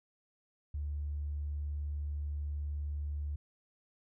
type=tone with tanh clipping; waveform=triangle; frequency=73.42 Hz; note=D2; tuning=in tune; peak=-34 dBFS; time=0.74-3.36 s; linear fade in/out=5 ms; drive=4 dB; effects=none